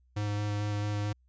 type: tone with vibrato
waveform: square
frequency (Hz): 103.83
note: G#2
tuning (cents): 0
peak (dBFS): -30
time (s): 0.16-1.13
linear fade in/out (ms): 10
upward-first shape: square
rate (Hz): 4.5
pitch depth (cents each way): 9
effects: added 62 Hz sine -62 dBFS peak until 1.28 s + resampled to 16000 Hz